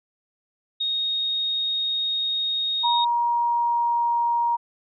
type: tone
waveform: sine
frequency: 3729 Hz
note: A#7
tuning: in tune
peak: -22 dBFS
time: 0.8-3.05 s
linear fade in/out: 10 ms
type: tone with pitch glide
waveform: sine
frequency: 949 to 943 Hz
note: A#5 to A#5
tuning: +31 to +20 cents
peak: -19 dBFS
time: 2.83-4.57 s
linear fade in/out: 20 ms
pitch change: -11 cents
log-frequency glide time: 3.03-4.16 s
effects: none